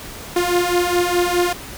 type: beating tone pair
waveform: sawtooth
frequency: 350 / 354.8 Hz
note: F4 / F4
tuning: +4 / +27 cents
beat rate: 4.8 Hz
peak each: -16 / -14 dBFS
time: 0.36-1.53 s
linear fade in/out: 5 ms
effects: pink hiss -34 dBFS RMS until 1.77 s